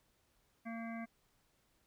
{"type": "harmonic tone", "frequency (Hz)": 228.6, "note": "A#3", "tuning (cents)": -34, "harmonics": [1, 3, 5, 7, 9, 10], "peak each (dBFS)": [-42, -48, -54, -54, -52, -59], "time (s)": [0.65, 1.06], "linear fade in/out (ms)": 20, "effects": ["pink hiss -75 dBFS RMS until 1.86 s"]}